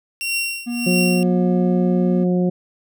sawtooth tone with tremolo, 2742 Hz, F7, 32 cents flat, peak -15 dBFS, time 0.21-1.23 s, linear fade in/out 0 ms, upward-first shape triangle, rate 1.6 Hz, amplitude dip 95%
triangle tone, 239.8 Hz, A#3, 49 cents sharp, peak -20 dBFS, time 0.66-2.25 s, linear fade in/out 20 ms
harmonic tone, 180 Hz, F#3, 47 cents flat, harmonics 1 / 2 / 3 / 4, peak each -16 / -22 / -26 / -34 dBFS, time 0.86-2.5 s, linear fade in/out 10 ms
effects none

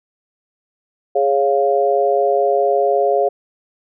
sine chord, Db major, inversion second, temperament equal, 415.3 / 554.4 / 698.5 Hz, Ab4 / Db5 / F5, 0 / 0 / 0 cents, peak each -17 dBFS, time 1.15-3.29 s, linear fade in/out 10 ms, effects none

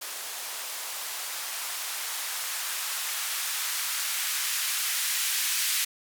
violet noise with band-pass filter sweep, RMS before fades -31 dBFS, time 0.01-5.85 s, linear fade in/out 10 ms, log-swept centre 600 to 2000 Hz, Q 0.94, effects none

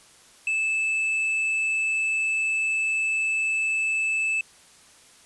sine tone with tanh clipping, 2624 Hz, E7, 9 cents flat, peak -23 dBFS, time 0.47-4.41 s, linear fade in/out 2 ms, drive 5 dB, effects white hiss -53 dBFS RMS until 5.25 s + resampled to 24000 Hz

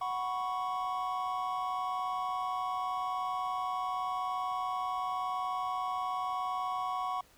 triangle chord, F# suspended fourth, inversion none, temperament equal, 740 / 987.8 / 1108.7 Hz, F#5 / B5 / C#6, 0 / 0 / 0 cents, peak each -34 / -37 / -33 dBFS, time 0.01-7.21 s, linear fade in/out 5 ms, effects pink hiss -62 dBFS RMS until 7.37 s

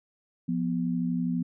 sine tone pair together, 174.61 / 246.8 Hz, F3 / B3, 0 / -1 cents, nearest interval tritone, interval 599 cents, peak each -28 dBFS, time 0.48-1.43 s, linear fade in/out 10 ms, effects none

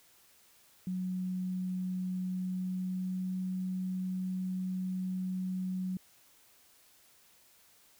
sine tone with pitch glide, 184.2 to 185.48 Hz, F#3 to F#3, -7 to +5 cents, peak -32 dBFS, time 0.87-5.97 s, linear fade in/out 2 ms, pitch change +12 cents, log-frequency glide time 2.39-3.34 s, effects white hiss -63 dBFS RMS until 7.99 s

